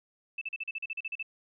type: tone bursts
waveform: sine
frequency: 2637 Hz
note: E7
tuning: in tune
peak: -32 dBFS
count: 12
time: 0.38-1.228 s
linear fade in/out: 5 ms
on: 34 ms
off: 40 ms
effects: none